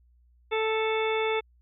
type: harmonic tone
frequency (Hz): 440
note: A4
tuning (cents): 0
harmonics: 1 / 2 / 3 / 4 / 5 / 6 / 8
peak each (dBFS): -26 / -32 / -36 / -43 / -33 / -37 / -38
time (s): 0.51-1.41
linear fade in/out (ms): 20
effects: added 60 Hz sine -58 dBFS peak until 1.61 s